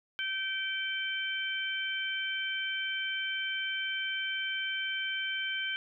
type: harmonic tone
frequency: 774 Hz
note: G5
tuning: 22 cents flat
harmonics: 2 / 3 / 4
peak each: -35 / -37 / -35 dBFS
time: 0.19-5.76 s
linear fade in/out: 0 ms
effects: none